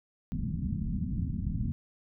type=low-pass noise; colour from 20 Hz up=white; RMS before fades=-32 dBFS; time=0.32-1.72 s; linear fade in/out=0 ms; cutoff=230 Hz; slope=48 dB/octave; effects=none